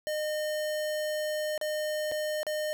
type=tone with dropouts; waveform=square; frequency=610 Hz; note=D#5; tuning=34 cents flat; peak=-30 dBFS; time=0.07-2.73 s; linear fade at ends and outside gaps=0 ms; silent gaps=1.578-1.613 / 2.115-2.12 / 2.431-2.467 s; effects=none